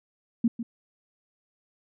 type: tone with echo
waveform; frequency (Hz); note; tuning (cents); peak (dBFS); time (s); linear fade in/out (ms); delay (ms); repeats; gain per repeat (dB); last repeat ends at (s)
sine; 232.4; A#3; -5; -18; 0.44-0.48; 5; 150; 1; -11; 0.63
effects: none